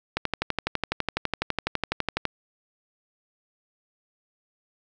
click train, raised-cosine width 0.3 ms, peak -8 dBFS, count 26, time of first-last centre 0.17-2.253 s, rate 12 Hz, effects none

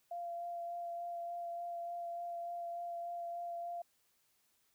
sine tone with vibrato, 690 Hz, F5, 21 cents flat, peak -39 dBFS, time 0.11-3.82 s, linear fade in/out 5 ms, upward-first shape sine, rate 3.4 Hz, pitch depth 12 cents each way, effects white hiss -75 dBFS RMS until 4.74 s

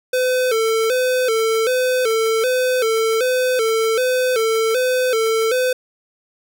square tone with vibrato, 476.1 Hz, A#4, 37 cents sharp, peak -16 dBFS, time 0.13-5.73 s, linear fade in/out 5 ms, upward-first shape square, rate 1.3 Hz, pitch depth 110 cents each way, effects none

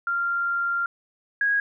sine tone pair in turn, 1389 / 1648.2 Hz, F6 / G#6, -10 / -14 cents, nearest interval minor third, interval 296 cents, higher second, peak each -22 / -19 dBFS, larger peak second, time 0.07-0.86 / 1.41-1.6 s, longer first, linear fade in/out 2 ms, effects none

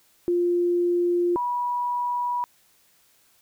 sine tone pair in turn, 350 / 973.5 Hz, F4 / B5, +4 / -25 cents, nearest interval octave + tritone, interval 1771 cents, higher second, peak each -19 / -23 dBFS, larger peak first, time 0.28-1.36 / 1.36-2.44 s, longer neither, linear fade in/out 0 ms, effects white hiss -61 dBFS RMS until 3.41 s

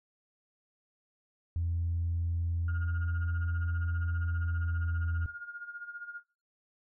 sine tone with pitch glide, 84.8 to 83.58 Hz, E2 to E2, +50 to +24 cents, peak -28 dBFS, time 1.56-5.26 s, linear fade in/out 0 ms, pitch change -26 cents, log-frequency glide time 4.15-5.14 s
sine tone with tremolo, 1421 Hz, F6, 30 cents sharp, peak -37 dBFS, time 2.68-6.2 s, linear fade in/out 2 ms, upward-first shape sine, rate 15 Hz, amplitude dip 80%
effects noise-tail reverb RT60 0.3 s tail -17 dB re dry + tanh soft clip ceiling -24 dBFS

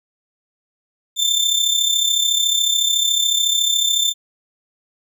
30% pulse tone with amplitude modulation, 3559 Hz, A7, 19 cents sharp, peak -10 dBFS, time 1.16-4.14 s, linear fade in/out 50 ms, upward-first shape sine, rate 33.9 Hz, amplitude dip 60%, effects none

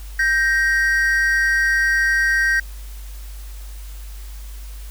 triangle tone pair together, 1568 / 1878.4 Hz, G6 / A#6, 0 / +13 cents, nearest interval minor third, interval 313 cents, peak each -16 dBFS, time 0.19-2.6 s, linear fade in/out 5 ms, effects added 50 Hz sine -31 dBFS peak until 4.9 s + white hiss -45 dBFS RMS until 4.9 s

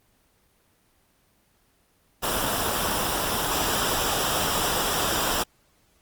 pink noise with comb filter, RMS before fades -25 dBFS, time 2.22-5.44 s, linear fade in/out 20 ms, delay 0.46 ms, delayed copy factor -0.6, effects pink hiss -64 dBFS RMS until 6.01 s + Opus 24 kbps

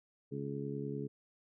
harmonic tone, 70.1 Hz, C#2, 20 cents sharp, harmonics 2 / 3 / 4 / 5 / 6, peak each -41 / -44 / -43 / -48 / -42 dBFS, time 0.31-1.08 s, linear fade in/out 20 ms, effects none

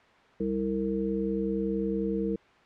harmonic tone, 65.41 Hz, C2, in tune, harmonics 1 / 3 / 5 / 7, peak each -42 / -30 / -32 / -31 dBFS, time 0.4-2.36 s, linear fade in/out 5 ms, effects white hiss -57 dBFS RMS until 2.65 s + low-pass 2000 Hz 12 dB/octave

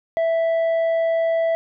triangle tone with tanh clipping, 659.3 Hz, E5, in tune, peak -18 dBFS, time 0.17-1.55 s, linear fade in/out 0 ms, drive 9 dB, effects none

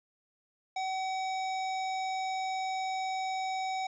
square tone, 758 Hz, F#5, 42 cents sharp, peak -32 dBFS, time 0.76-3.87 s, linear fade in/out 5 ms, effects resampled to 16000 Hz

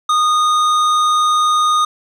triangle tone with hard clipping, 1232 Hz, D#6, 17 cents flat, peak -13 dBFS, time 0.09-1.85 s, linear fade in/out 5 ms, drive 15 dB, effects none

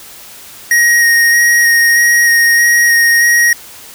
square tone with vibrato, 1877 Hz, A#6, 11 cents sharp, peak -7 dBFS, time 0.71-3.53 s, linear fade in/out 2 ms, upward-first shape square, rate 1.6 Hz, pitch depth 11 cents each way, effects white hiss -34 dBFS RMS until 3.94 s

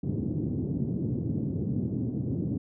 pink band-pass noise, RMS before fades -30 dBFS, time 0.03-2.58 s, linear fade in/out 5 ms, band 100 to 320 Hz, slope 24 dB/octave, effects none

